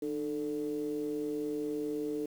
triangle ring-modulated tone, 69.9 Hz, C#2, 15 cents sharp, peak -27 dBFS, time 0.02-2.26 s, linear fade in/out 5 ms, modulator 372 Hz, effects 9-bit

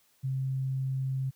sine tone, 132.8 Hz, C3, 26 cents sharp, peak -28 dBFS, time 0.23-1.31 s, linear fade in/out 20 ms, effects white hiss -67 dBFS RMS until 1.35 s

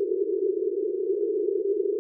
white band-pass noise, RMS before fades -26 dBFS, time 0-1.99 s, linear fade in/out 0 ms, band 360 to 430 Hz, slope 96 dB/octave, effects none

